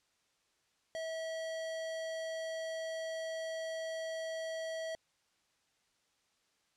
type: tone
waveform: square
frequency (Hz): 647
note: E5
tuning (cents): -32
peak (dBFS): -38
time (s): 0.95-4.95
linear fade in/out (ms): 0
effects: white hiss -75 dBFS RMS until 6.76 s + low-pass 7000 Hz 12 dB/octave